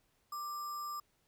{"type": "tone with sample-and-hold", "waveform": "sine", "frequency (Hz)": 1181, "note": "D6", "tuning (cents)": 9, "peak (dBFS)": -38, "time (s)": [0.32, 1], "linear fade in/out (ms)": 5, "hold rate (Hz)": 6300, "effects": ["pink hiss -75 dBFS RMS until 1.27 s"]}